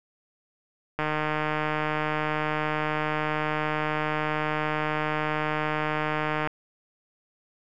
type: click train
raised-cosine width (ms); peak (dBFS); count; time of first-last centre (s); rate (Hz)
0.5; -12; 840; 0.99-6.474; 153
effects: none